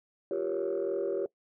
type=chord; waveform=sine; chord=G half-diminished seventh; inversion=third; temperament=equal with one note detuned; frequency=349.2 / 392 / 473.5 / 554.4 Hz; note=F4 / G4 / Bb4 / Db5; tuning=0 / 0 / +27 / 0 cents; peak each=-34 / -31 / -35 / -33 dBFS; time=0.31-1.26 s; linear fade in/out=2 ms; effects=noise-tail reverb RT60 0.1 s tail -21 dB re dry + tanh soft clip ceiling -23 dBFS